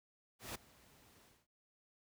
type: noise with ADSR envelope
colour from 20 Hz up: pink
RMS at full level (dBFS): -42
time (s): 0.39-1.47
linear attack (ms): 160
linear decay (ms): 9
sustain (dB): -23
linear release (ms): 210
effects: noise-tail reverb RT60 0.1 s tail -22 dB re dry + high-pass 60 Hz 12 dB/octave